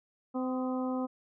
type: harmonic tone with a mistuned harmonic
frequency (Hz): 256.8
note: C4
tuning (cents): -32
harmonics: 1 / 2 / 3 / 4 / 5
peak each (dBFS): -31 / -37 / -41 / -43 / -45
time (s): 0.34-1.07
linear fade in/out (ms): 20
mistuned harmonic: 5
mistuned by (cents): -39
effects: none